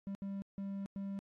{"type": "tone bursts at uneven times", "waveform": "triangle", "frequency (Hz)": 197.1, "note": "G3", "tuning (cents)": 10, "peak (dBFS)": -36, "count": 4, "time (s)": [[0.07, 0.15], [0.22, 0.42], [0.58, 0.86], [0.96, 1.19]], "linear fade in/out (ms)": 0, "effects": ["AAC 32 kbps"]}